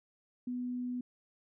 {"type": "tone", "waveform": "sine", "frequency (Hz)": 247.6, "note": "B3", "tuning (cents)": 5, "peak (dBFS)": -34, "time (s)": [0.47, 1.01], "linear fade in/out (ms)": 5, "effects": []}